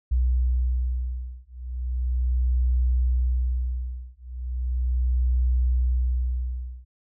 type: beating tone pair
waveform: sine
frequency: 61.9 / 62.27 Hz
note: B1 / B1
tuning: +5 / +15 cents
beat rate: 0.37 Hz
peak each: -24 dBFS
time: 0.11-6.85 s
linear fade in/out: 10 ms
effects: none